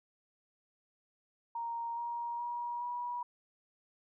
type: tone with pitch steps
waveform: sine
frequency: 932.3 / 944.2 / 956.3 / 968.5 Hz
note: A#5 / A#5 / A#5 / B5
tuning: 0 / +22 / +44 / -34 cents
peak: -35 dBFS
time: 1.55-3.23 s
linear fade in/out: 5 ms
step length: 420 ms
effects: none